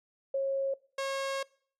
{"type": "tone pair in turn", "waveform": ["sine", "sawtooth"], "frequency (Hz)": [544, 544], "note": ["C#5", "C#5"], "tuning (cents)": [-33, -33], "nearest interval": "unison", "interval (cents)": 0, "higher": "neither", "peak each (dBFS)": -27, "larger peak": "neither", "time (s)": [[0.34, 0.74], [0.98, 1.43]], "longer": "second", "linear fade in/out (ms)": 5, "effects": ["noise-tail reverb RT60 0.5 s tail -23 dB re dry", "low-pass 8000 Hz 12 dB/octave"]}